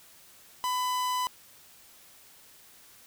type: tone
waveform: 45% pulse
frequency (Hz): 1000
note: B5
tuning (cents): +21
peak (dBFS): -27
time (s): 0.64-1.27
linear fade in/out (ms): 0
effects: white hiss -55 dBFS RMS until 3.06 s